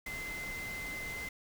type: tone in noise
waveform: sine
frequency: 2064 Hz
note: C7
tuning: 24 cents flat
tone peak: -39 dBFS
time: 0.06-1.29 s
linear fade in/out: 5 ms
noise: pink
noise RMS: -45 dBFS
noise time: 0.06-1.29 s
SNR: +3 dB
effects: none